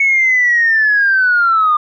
sine linear sweep, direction down, 2217 to 1200 Hz, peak -8 dBFS, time 0-1.77 s, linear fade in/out 5 ms, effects tanh soft clip ceiling -4 dBFS

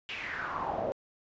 brown noise with band-pass filter sweep, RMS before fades -35 dBFS, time 0.09-0.92 s, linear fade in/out 0 ms, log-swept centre 2900 to 530 Hz, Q 5.1, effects resampled to 16000 Hz

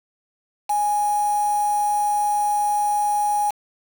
sine tone with quantisation, 830.6 Hz, G#5, in tune, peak -18 dBFS, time 0.69-3.51 s, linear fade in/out 10 ms, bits 5, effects none

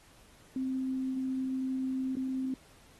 sine tone with dropouts, 261.6 Hz, C4, in tune, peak -30 dBFS, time 0.56-2.54 s, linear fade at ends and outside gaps 2 ms, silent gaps 2.154-2.168 s, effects pink hiss -60 dBFS RMS until 2.99 s + AAC 32 kbps

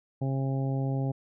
harmonic tone, 134.8 Hz, C#3, 48 cents flat, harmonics 1 / 2 / 3 / 4 / 5 / 6, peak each -27 / -34 / -40 / -40 / -43 / -43 dBFS, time 0.21-1.12 s, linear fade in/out 10 ms, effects none

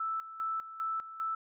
sine tone with tremolo, 1318.5 Hz, E6, in tune, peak -31 dBFS, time 0-1.35 s, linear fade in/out 5 ms, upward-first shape square, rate 2.5 Hz, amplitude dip 75%, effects none

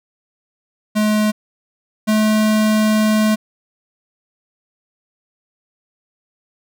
square tone pair in turn, 212.9 / 215.4 Hz, G#3 / A3, +43 / -37 cents, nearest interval unison, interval 20 cents, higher second, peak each -14 / -13 dBFS, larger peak second, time 0.95-1.32 / 2.07-3.36 s, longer second, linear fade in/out 20 ms, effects none

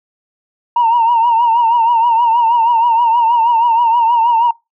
sine tone with vibrato, 931 Hz, A#5, 2 cents flat, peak -7 dBFS, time 0.76-4.51 s, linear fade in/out 5 ms, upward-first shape triangle, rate 6.3 Hz, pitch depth 85 cents each way, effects noise-tail reverb RT60 0.2 s tail -22 dB re dry + tanh soft clip ceiling -5 dBFS

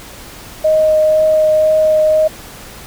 sine tone with vibrato, 622.3 Hz, D#5, in tune, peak -8 dBFS, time 0.64-2.28 s, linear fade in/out 10 ms, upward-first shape triangle, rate 2 Hz, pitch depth 10 cents each way, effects pink hiss -34 dBFS RMS until 2.86 s

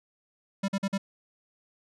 square tone bursts, 196 Hz, G3, in tune, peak -26 dBFS, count 4, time 0.63-0.98 s, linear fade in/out 10 ms, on 53 ms, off 46 ms, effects low-pass 8000 Hz 12 dB/octave

